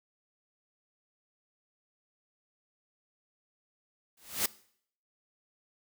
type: noise with exponential growth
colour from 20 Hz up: white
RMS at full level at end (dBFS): -25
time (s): 4.17-4.46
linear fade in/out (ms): 5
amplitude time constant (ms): 61
effects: noise-tail reverb RT60 0.6 s tail -20 dB re dry